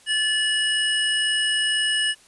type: tone pair together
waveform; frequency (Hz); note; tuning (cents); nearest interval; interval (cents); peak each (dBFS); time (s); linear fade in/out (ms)
square; 1736 / 2914; A6 / F#7; -24 / -27; major sixth; 897; -25 / -22; 0.06-2.15; 50
effects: white hiss -53 dBFS RMS until 2.27 s + resampled to 24000 Hz